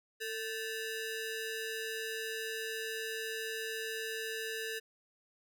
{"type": "ring-modulated tone", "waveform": "sawtooth", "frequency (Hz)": 1100, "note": "C#6", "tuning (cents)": -14, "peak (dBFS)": -30, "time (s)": [0.2, 4.8], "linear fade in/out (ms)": 20, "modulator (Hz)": 653, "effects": []}